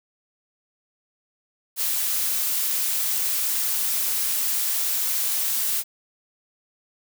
blue noise, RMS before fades -24 dBFS, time 1.76-5.84 s, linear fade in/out 50 ms, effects none

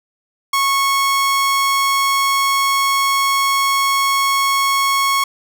sawtooth tone, 1100 Hz, C#6, 14 cents flat, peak -10 dBFS, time 0.53-5.24 s, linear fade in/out 5 ms, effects none

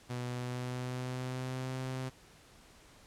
sawtooth tone with pitch glide, 123.47 to 129.98 Hz, B2 to C3, 0 to -11 cents, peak -32 dBFS, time 0.09-2.1 s, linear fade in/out 20 ms, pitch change +89 cents, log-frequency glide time 0.29-1.77 s, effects pink hiss -59 dBFS RMS until 3.06 s + low-pass 10000 Hz 12 dB/octave

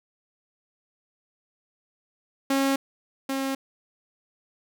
sawtooth tone pair in turn, 272.4 / 269.7 Hz, C#4 / C#4, -30 / -47 cents, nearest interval unison, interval 17 cents, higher first, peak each -17 / -22 dBFS, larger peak first, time 2.5-2.76 / 3.29-3.55 s, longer neither, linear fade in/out 5 ms, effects none

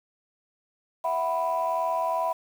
sine chord, E suspended second, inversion none, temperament just, 659.3 / 741.7 / 988.9 Hz, E5 / F#5 / B5, 0 / +4 / +2 cents, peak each -27 / -30 / -26 dBFS, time 1.04-2.33 s, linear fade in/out 10 ms, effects tanh soft clip ceiling -17 dBFS + 8-bit

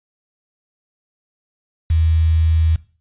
sine tone with quantisation, 80.6 Hz, E2, 38 cents flat, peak -12 dBFS, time 1.9-2.76 s, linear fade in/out 5 ms, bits 6, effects noise-tail reverb RT60 0.4 s tail -19 dB re dry + resampled to 8000 Hz

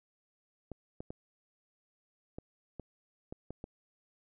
clicks, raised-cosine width 2 ms, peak -28 dBFS, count 8, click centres 0.717 / 1.005 / 1.105 / 2.385 / 2.797 / 3.325 / 3.506 / 3.641 s, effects none

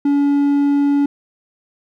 triangle tone, 284.4 Hz, C#4, 45 cents sharp, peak -10 dBFS, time 0.05-1.06 s, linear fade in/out 5 ms, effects none

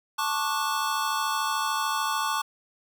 square chord, D major seventh, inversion second, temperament just, 881 / 1101.2 / 1174.7 / 1468.3 Hz, A5 / C#6 / D6 / F#6, +2 / -12 / 0 / -14 cents, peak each -31 / -30 / -32 / -35 dBFS, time 0.18-2.42 s, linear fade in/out 10 ms, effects none

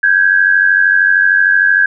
sine tone pair together, 1565.9 / 1659 Hz, G6 / G#6, -2 / -2 cents, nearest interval minor second, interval 100 cents, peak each -10 dBFS, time 0.03-1.86 s, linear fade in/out 5 ms, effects none

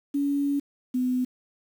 sine tone pair in turn, 283.2 / 252.3 Hz, C#4 / B3, +37 / +37 cents, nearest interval major second, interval 200 cents, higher first, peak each -22 dBFS, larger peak neither, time 0.14-0.6 / 0.94-1.25 s, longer first, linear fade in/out 10 ms, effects 8-bit

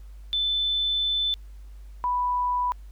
sine tone pair in turn, 3520 / 987.8 Hz, A7 / B5, 0 / 0 cents, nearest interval octave + minor seventh, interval 2200 cents, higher first, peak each -22 dBFS, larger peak neither, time 0.33-1.34 / 2.04-2.72 s, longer first, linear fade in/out 0 ms, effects added 50 Hz sine -40 dBFS peak until 2.91 s + pink hiss -63 dBFS RMS until 2.91 s

